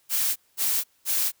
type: noise bursts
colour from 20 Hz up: blue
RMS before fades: -24 dBFS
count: 3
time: 0.09-1.32 s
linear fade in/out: 50 ms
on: 270 ms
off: 210 ms
effects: white hiss -65 dBFS RMS until 1.4 s